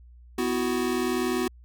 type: chord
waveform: square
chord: B suspended fourth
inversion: none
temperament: equal with one note detuned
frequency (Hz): 249.7 / 329.6 / 370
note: B3 / E4 / F#4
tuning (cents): +19 / 0 / 0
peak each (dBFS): -29 / -32 / -28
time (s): 0.38-1.48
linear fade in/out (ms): 5
effects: added 60 Hz sine -47 dBFS peak until 1.64 s